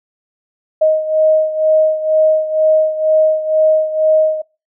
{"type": "beating tone pair", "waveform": "sine", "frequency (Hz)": [625, 627.1], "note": ["D#5", "D#5"], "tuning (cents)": [8, 13], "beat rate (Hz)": 2.1, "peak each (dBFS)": [-11, -16], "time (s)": [0.81, 4.42], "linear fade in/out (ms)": 10, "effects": ["noise-tail reverb RT60 0.3 s tail -25 dB re dry"]}